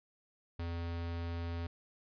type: tone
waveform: square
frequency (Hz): 84.8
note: E2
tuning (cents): +50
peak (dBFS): -37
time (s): 0.59-1.67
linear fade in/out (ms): 5
effects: resampled to 11025 Hz